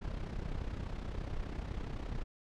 brown noise with amplitude modulation, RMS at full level -36 dBFS, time 0.01-2.24 s, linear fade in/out 20 ms, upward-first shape sine, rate 31.8 Hz, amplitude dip 65%, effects low-pass 5000 Hz 12 dB/octave

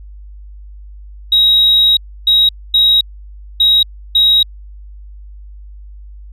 sine tone bursts at uneven times, 3810 Hz, A#7, 37 cents sharp, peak -5 dBFS, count 5, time 1.32-1.97 / 2.27-2.49 / 2.74-3.01 / 3.6-3.83 / 4.15-4.43 s, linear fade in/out 5 ms, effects tanh soft clip ceiling -4 dBFS + added 50 Hz sine -31 dBFS peak until 6.32 s

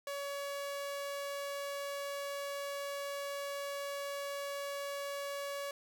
sawtooth tone, 564 Hz, C#5, 30 cents sharp, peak -34 dBFS, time 0.07-5.71 s, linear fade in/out 2 ms, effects none

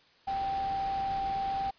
sine tone in noise, 782 Hz, G5, 4 cents flat, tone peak -29 dBFS, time 0.27-1.71 s, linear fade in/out 10 ms, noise pink, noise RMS -43 dBFS, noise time 0.27-1.71 s, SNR +11 dB, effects white hiss -62 dBFS RMS until 1.78 s + resampled to 11025 Hz

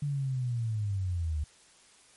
sine linear sweep, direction down, 146.83 to 72.6 Hz, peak -28 dBFS, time 0.02-1.44 s, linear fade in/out 5 ms, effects white hiss -59 dBFS RMS until 2.16 s + MP3 48 kbps

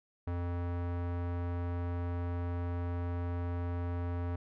square tone with low-pass filter, 87.31 Hz, F2, in tune, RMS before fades -35 dBFS, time 0.27-4.36 s, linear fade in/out 5 ms, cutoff 1400 Hz, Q 0.82, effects none

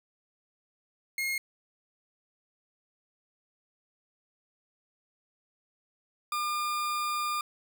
40% pulse tone pair in turn, 2148 / 1205.5 Hz, C7 / D6, +45 / +45 cents, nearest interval minor seventh, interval 1000 cents, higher first, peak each -28 dBFS, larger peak neither, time 1.18-1.38 / 6.32-7.41 s, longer second, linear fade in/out 2 ms, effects none

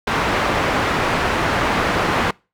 white low-pass noise, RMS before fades -19 dBFS, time 0.07-2.31 s, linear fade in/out 5 ms, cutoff 1500 Hz, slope 12 dB/octave, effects noise-tail reverb RT60 0.3 s tail -25 dB re dry

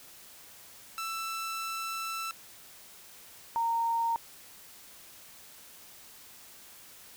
sawtooth / sine tone pair in turn, 1328 / 922.5 Hz, E6 / A#5, +12 / -18 cents, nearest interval tritone, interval 630 cents, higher first, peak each -30 / -26 dBFS, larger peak second, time 0.98-2.31 / 3.56-4.16 s, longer first, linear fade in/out 0 ms, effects white hiss -52 dBFS RMS until 7.16 s

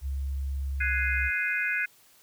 sine tone, 68.4 Hz, C#2, 23 cents flat, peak -28 dBFS, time 0.01-1.31 s, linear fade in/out 50 ms
sine chord, Ab dominant seventh, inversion third, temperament equal, 1480 / 1661.2 / 2093 / 2489 Hz, Gb6 / Ab6 / C7 / Eb7, 0 / 0 / 0 / 0 cents, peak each -31 dBFS, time 0.8-1.86 s, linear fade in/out 10 ms
effects white hiss -59 dBFS RMS until 2.22 s

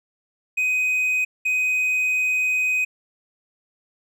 triangle tone bursts at uneven times, 2508 Hz, D#7, 13 cents sharp, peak -17 dBFS, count 2, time 0.57-1.25 / 1.45-2.85 s, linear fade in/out 10 ms, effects none

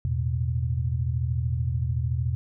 sine chord, E suspended fourth, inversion none, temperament equal, 82.41 / 110 / 123.47 Hz, E2 / A2 / B2, 0 / 0 / 0 cents, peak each -27 / -32 / -26 dBFS, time 0.05-2.35 s, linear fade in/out 0 ms, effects none

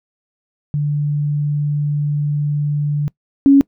sine tone pair in turn, 146.83 / 277.2 Hz, D3 / C#4, 0 / 0 cents, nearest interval major seventh, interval 1100 cents, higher second, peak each -15 / -5 dBFS, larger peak second, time 0.74-3.08 / 3.46-3.61 s, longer first, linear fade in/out 0 ms, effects noise-tail reverb RT60 0.1 s tail -23 dB re dry

